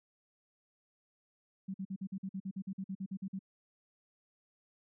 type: tone bursts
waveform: sine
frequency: 192 Hz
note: G3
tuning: 36 cents flat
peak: -36 dBFS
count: 16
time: 1.68-3.392 s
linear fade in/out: 10 ms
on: 62 ms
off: 48 ms
effects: none